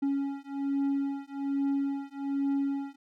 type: beating tone pair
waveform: triangle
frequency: 277.2 / 278.4 Hz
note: C#4 / C#4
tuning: 0 / +8 cents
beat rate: 1.2 Hz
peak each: -29 dBFS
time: 0.02-2.96 s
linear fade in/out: 10 ms
effects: none